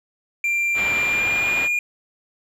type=tone with pitch glide; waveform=triangle; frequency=2372 to 2423 Hz; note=D7 to D#7; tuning=+17 to -47 cents; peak=-17 dBFS; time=0.44-1.79 s; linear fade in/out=2 ms; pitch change=+36 cents; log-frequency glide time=0.88-1.52 s
type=low-pass noise; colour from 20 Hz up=white; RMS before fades=-30 dBFS; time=0.74-1.69 s; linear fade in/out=50 ms; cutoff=2900 Hz; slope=24 dB/octave
effects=none